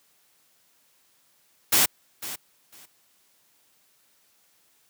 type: noise with echo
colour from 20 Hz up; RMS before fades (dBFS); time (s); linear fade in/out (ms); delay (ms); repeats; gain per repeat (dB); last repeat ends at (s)
white; -19; 1.72-1.86; 10; 500; 2; -15; 2.86
effects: white hiss -64 dBFS RMS until 4.89 s + high-pass 100 Hz 12 dB/octave